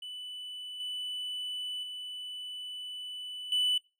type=tone with level steps; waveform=triangle; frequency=2985 Hz; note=F#7; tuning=15 cents sharp; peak=-38 / -33 / -37 / -24 dBFS; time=0.02-3.78 s; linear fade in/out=5 ms; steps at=0.8 / 1.83 / 3.52 s; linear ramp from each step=2 ms; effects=noise-tail reverb RT60 0.3 s tail -24 dB re dry